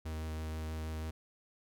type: tone with vibrato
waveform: 45% pulse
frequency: 78.9 Hz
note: D#2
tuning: 25 cents sharp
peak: -37 dBFS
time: 0.05-1.11 s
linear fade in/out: 10 ms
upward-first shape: sine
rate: 6.2 Hz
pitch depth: 10 cents each way
effects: none